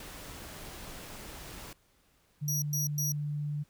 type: noise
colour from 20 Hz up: pink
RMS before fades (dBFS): -45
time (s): 0-1.73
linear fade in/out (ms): 2
type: tone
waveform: sine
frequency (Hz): 147.4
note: D3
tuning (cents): +7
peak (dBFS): -31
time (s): 2.41-3.64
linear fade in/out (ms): 20
type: tone bursts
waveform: sawtooth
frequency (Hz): 5780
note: F#8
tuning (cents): -41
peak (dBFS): -28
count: 3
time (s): 2.48-3.12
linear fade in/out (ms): 2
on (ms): 140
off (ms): 110
effects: pink hiss -68 dBFS RMS until 3.69 s